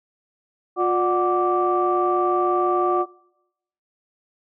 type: tone cluster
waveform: sine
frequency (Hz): 356.2 / 594 / 740 / 1170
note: F4 / D5 / F#5 / D6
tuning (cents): +34 / +20 / 0 / -7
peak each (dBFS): -20 / -28 / -23 / -22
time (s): 0.76-3.06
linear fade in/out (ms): 50
effects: noise-tail reverb RT60 0.8 s tail -22 dB re dry + tanh soft clip ceiling -8 dBFS